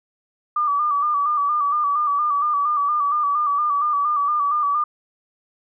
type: tone with vibrato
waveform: sine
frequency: 1174.7 Hz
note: D6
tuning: in tune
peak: -17 dBFS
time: 0.56-4.84 s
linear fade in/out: 5 ms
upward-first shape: square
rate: 4.3 Hz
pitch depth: 46 cents each way
effects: none